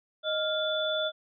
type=tone cluster; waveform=sine; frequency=624 / 1400 / 3477 Hz; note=D#5 / F6 / A7; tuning=+5 / +4 / -21 cents; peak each=-29 / -34 / -31 dBFS; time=0.23-1.12 s; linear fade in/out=50 ms; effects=none